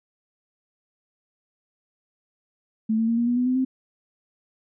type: tone with pitch steps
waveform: sine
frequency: 220 / 225.4 / 230.9 / 236.6 / 242.4 / 248.4 / 254.5 / 260.7 Hz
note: A3 / A3 / A#3 / A#3 / B3 / B3 / C4 / C4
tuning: 0 / +42 / -16 / +26 / -32 / +10 / -48 / -6 cents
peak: -19 dBFS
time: 2.89-3.65 s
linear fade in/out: 10 ms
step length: 95 ms
effects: none